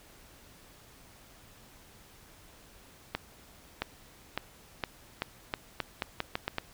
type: accelerating click train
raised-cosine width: 0.3 ms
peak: -14 dBFS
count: 12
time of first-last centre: 3.15-6.584 s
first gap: 670 ms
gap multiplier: 0.83
effects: pink hiss -56 dBFS RMS until 6.73 s